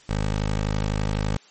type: tone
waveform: 15% pulse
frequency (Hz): 51.91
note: G#1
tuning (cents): 0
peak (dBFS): -16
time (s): 0.09-1.37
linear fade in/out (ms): 5
effects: white hiss -52 dBFS RMS until 1.5 s + MP3 32 kbps